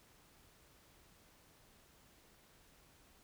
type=silence; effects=pink hiss -66 dBFS RMS until 3.23 s